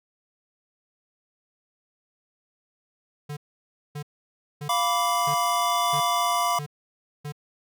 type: tone bursts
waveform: square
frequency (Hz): 146.83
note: D3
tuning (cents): 0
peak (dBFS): -32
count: 7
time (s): 3.29-7.323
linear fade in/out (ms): 10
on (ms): 79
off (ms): 580
type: chord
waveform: square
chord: B diminished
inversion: second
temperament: equal with one note detuned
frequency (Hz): 698.5 / 987.8 / 1163.9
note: F5 / B5 / D6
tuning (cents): 0 / 0 / -16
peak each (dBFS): -27 / -27 / -26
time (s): 4.69-6.59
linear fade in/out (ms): 5
effects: none